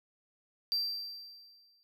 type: tone with exponential decay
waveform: triangle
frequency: 4699 Hz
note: D8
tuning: in tune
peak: -26 dBFS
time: 0.72-1.83 s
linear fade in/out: 0 ms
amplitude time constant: 240 ms
effects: none